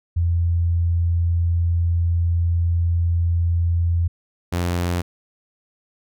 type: tone pair in turn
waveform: sine / sawtooth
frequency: 85.2 / 87.6 Hz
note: F2 / F2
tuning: -42 / +6 cents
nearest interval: unison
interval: 48 cents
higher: second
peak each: -16 dBFS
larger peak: neither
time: 0.16-4.08 / 4.52-5.02 s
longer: first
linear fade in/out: 10 ms
effects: none